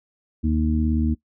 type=harmonic tone; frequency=77.78 Hz; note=D#2; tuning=in tune; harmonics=1 / 2 / 3 / 4; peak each=-21 / -32 / -22 / -28 dBFS; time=0.43-1.15 s; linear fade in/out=20 ms; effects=noise-tail reverb RT60 0.1 s tail -20 dB re dry